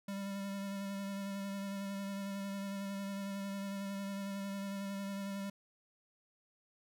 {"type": "tone with vibrato", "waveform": "square", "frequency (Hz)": 197.6, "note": "G3", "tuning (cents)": 14, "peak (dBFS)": -39, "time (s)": [0.08, 5.5], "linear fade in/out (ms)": 5, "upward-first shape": "sine", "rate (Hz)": 11, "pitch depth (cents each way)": 19, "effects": []}